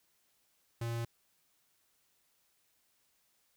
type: tone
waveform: square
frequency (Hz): 116.54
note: A#2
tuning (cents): 0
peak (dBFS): -35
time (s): 0.81-1.05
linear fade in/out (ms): 5
effects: white hiss -74 dBFS RMS until 3.56 s